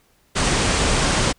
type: low-pass noise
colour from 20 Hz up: pink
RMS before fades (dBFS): -19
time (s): 0.35-1.33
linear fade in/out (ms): 20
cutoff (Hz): 9400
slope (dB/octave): 96
effects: pink hiss -60 dBFS RMS until 1.38 s